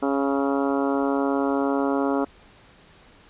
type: harmonic tone with a mistuned harmonic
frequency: 138.59 Hz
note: C#3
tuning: in tune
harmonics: 2 / 3 / 4 / 5 / 6 / 7 / 8 / 9 / 10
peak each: -23 / -27 / -29 / -31 / -33 / -34 / -35 / -36 / -37 dBFS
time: 0.02-2.25 s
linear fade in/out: 10 ms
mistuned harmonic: 9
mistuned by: +33 cents
effects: pink hiss -52 dBFS RMS until 3.29 s + resampled to 8000 Hz